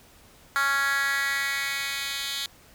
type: tone with high-pass filter sweep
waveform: 10% pulse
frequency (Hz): 277.2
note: C#4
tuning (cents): 0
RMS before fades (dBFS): -27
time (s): 0.56-2.46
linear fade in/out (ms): 0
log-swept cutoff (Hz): 1400 to 3100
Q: 3.5
effects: pink hiss -54 dBFS RMS until 2.74 s